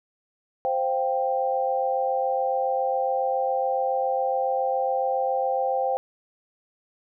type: chord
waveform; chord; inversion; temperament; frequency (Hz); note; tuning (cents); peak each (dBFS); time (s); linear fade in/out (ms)
sine; C suspended fourth; none; just; 523.3 / 697.7 / 784.9; C5 / F5 / G5; 0 / -2 / +2; -25 / -30 / -25; 0.65-5.97; 0
effects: none